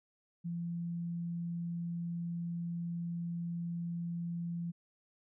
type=tone; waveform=sine; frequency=170.7 Hz; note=F3; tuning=39 cents flat; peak=-35 dBFS; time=0.44-4.72 s; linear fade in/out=20 ms; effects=none